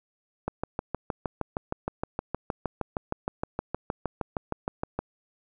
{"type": "click train", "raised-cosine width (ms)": 1, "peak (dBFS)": -14, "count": 30, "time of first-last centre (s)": [0.48, 4.99], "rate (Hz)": 6.43, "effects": []}